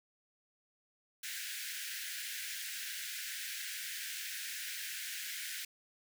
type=high-pass noise; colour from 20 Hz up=pink; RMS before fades=-42 dBFS; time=1.23-5.65 s; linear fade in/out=5 ms; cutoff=1500 Hz; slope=96 dB/octave; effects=none